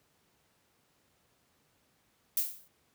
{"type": "noise with exponential decay", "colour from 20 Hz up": "violet", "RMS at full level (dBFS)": -26, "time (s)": [2.37, 2.68], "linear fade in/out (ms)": 2, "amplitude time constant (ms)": 67, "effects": ["pink hiss -71 dBFS RMS until 2.94 s", "high-pass 80 Hz 12 dB/octave"]}